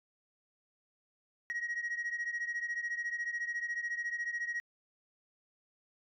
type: beating tone pair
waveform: sine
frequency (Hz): 1891 / 1905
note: A#6 / A#6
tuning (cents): +24 / +37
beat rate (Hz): 14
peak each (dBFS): -34 / -37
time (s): 1.5-4.6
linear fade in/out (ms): 0
effects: tanh soft clip ceiling -31 dBFS